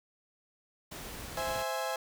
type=noise; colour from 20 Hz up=pink; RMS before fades=-43 dBFS; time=0.91-1.63 s; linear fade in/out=10 ms
type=chord; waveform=30% pulse; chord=C augmented; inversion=none; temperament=equal; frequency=523.3 / 659.3 / 830.6 Hz; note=C5 / E5 / G#5; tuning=0 / 0 / 0 cents; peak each=-34 dBFS; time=1.37-1.96 s; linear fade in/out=2 ms
effects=none